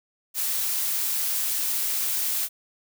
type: noise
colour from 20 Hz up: blue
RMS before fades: -26 dBFS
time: 0.34-2.49 s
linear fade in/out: 50 ms
effects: none